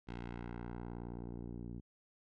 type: tone with low-pass filter sweep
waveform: 10% pulse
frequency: 59.1 Hz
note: A#1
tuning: 24 cents sharp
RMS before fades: -45 dBFS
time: 0.07-1.81 s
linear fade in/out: 20 ms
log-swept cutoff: 3500 to 260 Hz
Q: 0.91
effects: none